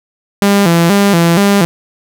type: tone with vibrato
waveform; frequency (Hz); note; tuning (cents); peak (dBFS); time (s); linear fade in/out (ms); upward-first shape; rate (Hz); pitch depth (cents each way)
sawtooth; 184.1; F#3; -8; -3; 0.42-1.65; 0; square; 2.1; 150
effects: none